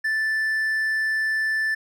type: tone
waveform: triangle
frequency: 1760 Hz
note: A6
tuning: in tune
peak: -19 dBFS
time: 0.04-1.75 s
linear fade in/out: 10 ms
effects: none

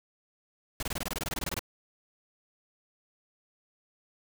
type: noise bursts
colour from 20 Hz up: pink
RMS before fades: -33 dBFS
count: 16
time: 0.8-1.593 s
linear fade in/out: 2 ms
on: 28 ms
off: 23 ms
effects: none

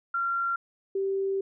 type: tone pair in turn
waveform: sine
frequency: 1376 / 389.3 Hz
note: F6 / G4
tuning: -26 / -12 cents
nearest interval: octave + minor seventh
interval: 2186 cents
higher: first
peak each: -25 dBFS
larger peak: neither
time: 0.14-0.56 / 0.95-1.41 s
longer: second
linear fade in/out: 5 ms
effects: none

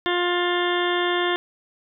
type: harmonic tone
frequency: 352.9 Hz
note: F4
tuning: 18 cents sharp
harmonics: 1 / 2 / 3 / 4 / 5 / 6 / 8 / 9 / 10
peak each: -23 / -29 / -28 / -32 / -28 / -33 / -35 / -33 / -31 dBFS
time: 0.06-1.36 s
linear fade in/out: 0 ms
effects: none

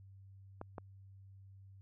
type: clicks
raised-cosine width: 1 ms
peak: -29 dBFS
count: 2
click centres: 0.614 / 0.782 s
effects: added 97 Hz sine -54 dBFS peak until 1.81 s

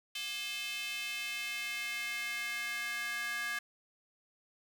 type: tone with high-pass filter sweep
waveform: square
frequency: 236.7 Hz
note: A#3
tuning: 27 cents sharp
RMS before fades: -38 dBFS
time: 0.15-3.59 s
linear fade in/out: 5 ms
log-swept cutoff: 2900 to 1700 Hz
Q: 3.3
effects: none

